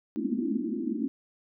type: band-pass noise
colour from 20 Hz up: pink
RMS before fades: -30 dBFS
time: 0.16-1.08 s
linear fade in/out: 0 ms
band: 210 to 340 Hz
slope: 96 dB/octave
effects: none

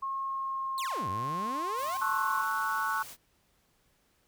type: tone with pitch glide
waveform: sine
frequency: 1080 to 1066.4 Hz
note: C#6 to C6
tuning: -45 to +33 cents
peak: -31 dBFS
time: 0.02-2.42 s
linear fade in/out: 10 ms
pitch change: -22 cents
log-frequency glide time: 0.24-0.91 s
type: exponential two-way sweep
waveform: sawtooth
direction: down then up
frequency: 4435 to 89.3 to 791 Hz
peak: -33 dBFS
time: 0.78-1.97 s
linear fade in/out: 0 ms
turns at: 1.09 s
type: noise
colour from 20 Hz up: white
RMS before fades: -46 dBFS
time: 1.75-3.17 s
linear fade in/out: 50 ms
type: chord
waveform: sine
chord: F# minor seventh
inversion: first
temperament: equal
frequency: 880 / 1108.7 / 1318.5 / 1480 Hz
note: A5 / C#6 / E6 / F#6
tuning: 0 / 0 / 0 / 0 cents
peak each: -35 / -32 / -36 / -33 dBFS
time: 2.01-3.03 s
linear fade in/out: 10 ms
effects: pink hiss -70 dBFS RMS until 4.27 s

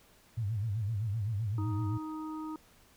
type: tone with vibrato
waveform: sine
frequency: 106.7 Hz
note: G#2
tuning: 47 cents sharp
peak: -30 dBFS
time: 0.37-1.98 s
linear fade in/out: 10 ms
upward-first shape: sine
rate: 7.8 Hz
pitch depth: 160 cents each way
type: harmonic tone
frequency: 312.2 Hz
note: D#4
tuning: 6 cents sharp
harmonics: 1 / 3 / 4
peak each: -37 / -46 / -47 dBFS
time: 1.58-2.56 s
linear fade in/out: 2 ms
effects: pink hiss -62 dBFS RMS until 2.96 s

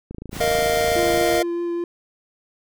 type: click train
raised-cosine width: 3 ms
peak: -20 dBFS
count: 31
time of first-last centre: 0.11-1.213 s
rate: 27.2 Hz
type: noise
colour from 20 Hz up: pink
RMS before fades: -33 dBFS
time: 0.31-1.42 s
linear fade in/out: 50 ms
type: chord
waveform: square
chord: Bb suspended fourth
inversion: none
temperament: just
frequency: 466.2 / 621.6 / 699.2 Hz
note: Bb4 / Eb5 / F5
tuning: 0 / -2 / +2 cents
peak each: -23 dBFS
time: 0.4-1.43 s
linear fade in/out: 10 ms
type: tone with vibrato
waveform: triangle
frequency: 344.2 Hz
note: F4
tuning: 25 cents flat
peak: -20 dBFS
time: 0.96-1.84 s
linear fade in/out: 2 ms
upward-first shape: triangle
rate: 4.9 Hz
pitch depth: 11 cents each way
effects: none

